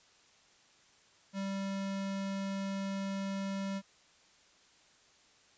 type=tone; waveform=square; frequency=195.4 Hz; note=G3; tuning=5 cents flat; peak=-35 dBFS; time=1.33-3.82 s; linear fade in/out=50 ms; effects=white hiss -64 dBFS RMS until 5.57 s + resampled to 16000 Hz